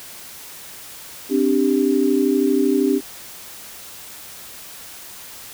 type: chord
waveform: sine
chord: C suspended second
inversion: none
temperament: just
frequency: 261.6 / 294.3 / 392.4 Hz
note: C4 / D4 / G4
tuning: 0 / +4 / +2 cents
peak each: -19 dBFS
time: 1.29-3.01 s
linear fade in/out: 50 ms
effects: white hiss -38 dBFS RMS until 5.53 s